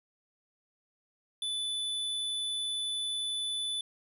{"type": "tone", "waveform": "square", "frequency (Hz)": 3489, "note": "A7", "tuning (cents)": -15, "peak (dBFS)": -32, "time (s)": [1.42, 3.81], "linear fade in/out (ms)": 2, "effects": ["resampled to 32000 Hz"]}